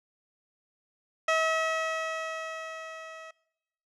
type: tone with level ramp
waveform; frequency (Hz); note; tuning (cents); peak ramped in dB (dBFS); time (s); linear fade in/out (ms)
15% pulse; 643; E5; -43; -16 to -37; 1.28-3.31; 5
effects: noise-tail reverb RT60 0.9 s tail -21 dB re dry + low-pass 5000 Hz 12 dB/octave